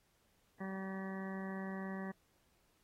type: harmonic tone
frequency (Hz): 191.7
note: G3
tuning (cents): -38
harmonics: 1 / 2 / 3 / 4 / 5 / 6 / 8 / 9 / 10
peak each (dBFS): -41 / -49 / -52 / -53 / -56 / -54 / -60 / -54 / -53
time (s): 0.6-2.12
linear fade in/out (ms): 10
effects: pink hiss -75 dBFS RMS until 2.83 s + AAC 48 kbps